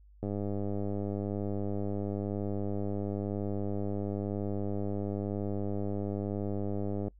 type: click train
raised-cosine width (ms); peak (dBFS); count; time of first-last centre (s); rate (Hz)
2; -22; 693; 0.23-7.081; 101
effects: noise-tail reverb RT60 0.1 s tail -24 dB re dry + added 50 Hz sine -54 dBFS peak until 7.19 s